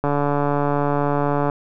click train, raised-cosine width 1 ms, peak -7 dBFS, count 211, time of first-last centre 0.04-1.498 s, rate 144 Hz, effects none

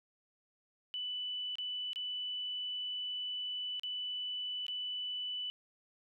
sine tone with dropouts, 2983 Hz, F#7, 13 cents sharp, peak -36 dBFS, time 0.94-5.5 s, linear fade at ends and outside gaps 0 ms, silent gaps 1.555-1.584 / 1.932-1.959 / 3.796-3.834 / 4.666-4.682 s, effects none

